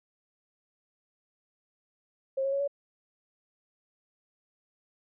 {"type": "tone with pitch steps", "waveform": "sine", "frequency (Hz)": [536, 545.7, 555.5, 565.6], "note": ["C5", "C#5", "C#5", "C#5"], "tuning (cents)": [42, -27, 4, 35], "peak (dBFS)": -26, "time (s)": [2.37, 2.678], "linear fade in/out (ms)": 10, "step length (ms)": 77, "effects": []}